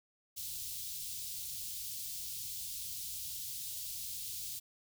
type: band-stop noise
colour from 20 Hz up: white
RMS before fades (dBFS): -42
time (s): 0.36-4.6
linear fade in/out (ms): 20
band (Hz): 140 to 3400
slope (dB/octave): 24
effects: none